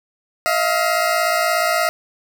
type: tone pair together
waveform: 20% pulse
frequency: 637.2 / 694 Hz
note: D#5 / F5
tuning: +41 / -11 cents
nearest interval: minor second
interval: 148 cents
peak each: -14 dBFS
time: 0.46-1.89 s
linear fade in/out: 0 ms
effects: none